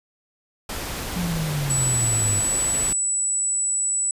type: noise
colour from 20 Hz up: pink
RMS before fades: -30 dBFS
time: 0.69-2.93 s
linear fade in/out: 5 ms
type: exponential sweep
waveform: sine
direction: down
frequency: 180 to 98 Hz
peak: -23 dBFS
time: 1.16-2.4 s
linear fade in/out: 5 ms
type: tone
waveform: sine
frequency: 7902 Hz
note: B8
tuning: in tune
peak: -20 dBFS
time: 1.7-4.11 s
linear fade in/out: 2 ms
effects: resampled to 32000 Hz